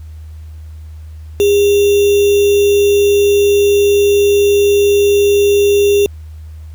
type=tone with sample-and-hold; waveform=sine; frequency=405.7 Hz; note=G#4; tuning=41 cents flat; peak=-7 dBFS; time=1.4-6.06 s; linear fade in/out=0 ms; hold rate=3150 Hz; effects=added 78 Hz sine -28 dBFS peak until 6.74 s + pink hiss -52 dBFS RMS until 6.74 s